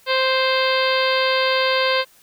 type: harmonic tone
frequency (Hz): 523.3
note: C5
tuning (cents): 0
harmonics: 1 / 2 / 3 / 4 / 5 / 6 / 7 / 8 / 9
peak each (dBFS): -20 / -23 / -25 / -26 / -27 / -28 / -28 / -29 / -30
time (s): 0.06-2.05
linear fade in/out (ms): 50
effects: white hiss -53 dBFS RMS until 2.22 s